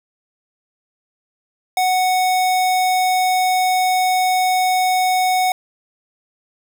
square tone, 740 Hz, F#5, in tune, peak -15 dBFS, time 1.77-5.52 s, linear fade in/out 2 ms, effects none

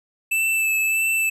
square tone with vibrato, 2637 Hz, E7, in tune, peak -19 dBFS, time 0.31-1.3 s, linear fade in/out 10 ms, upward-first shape sine, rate 1.6 Hz, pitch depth 19 cents each way, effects none

